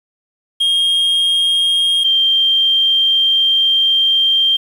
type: tone pair in turn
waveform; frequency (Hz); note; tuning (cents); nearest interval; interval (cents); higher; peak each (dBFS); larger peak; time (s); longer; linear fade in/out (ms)
triangle / sine; 3237 / 3172; G#7 / G7; -45 / +20; unison; 35; first; -10; neither; 0.6-2.04 / 2.04-4.57; second; 10
effects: 7-bit